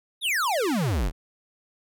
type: exponential sweep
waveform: square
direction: down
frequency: 3878 to 35 Hz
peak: -23 dBFS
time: 0.21-1.12 s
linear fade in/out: 50 ms
effects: none